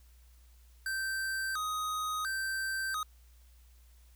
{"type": "tone with vibrato", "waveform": "square", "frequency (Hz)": 1396.9, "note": "F6", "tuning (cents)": 0, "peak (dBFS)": -33, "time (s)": [0.86, 3.03], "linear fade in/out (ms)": 2, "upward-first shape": "square", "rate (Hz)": 0.72, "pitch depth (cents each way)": 190, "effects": ["added 60 Hz sine -56 dBFS peak until 4.15 s", "white hiss -68 dBFS RMS until 4.15 s"]}